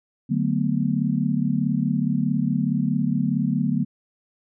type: chord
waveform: sine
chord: B minor seventh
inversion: first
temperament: just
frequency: 148.16 / 185.21 / 222.2 / 246.9 Hz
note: D3 / F#3 / A3 / B3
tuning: +16 / +2 / +17 / 0 cents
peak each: -25 dBFS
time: 0.29-3.85 s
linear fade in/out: 20 ms
effects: none